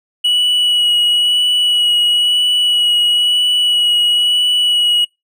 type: tone with vibrato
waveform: triangle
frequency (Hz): 2929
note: F#7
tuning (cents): -18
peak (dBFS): -9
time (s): 0.24-5.05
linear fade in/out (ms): 10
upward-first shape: sine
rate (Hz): 1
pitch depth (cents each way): 14
effects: noise-tail reverb RT60 0.2 s tail -26 dB re dry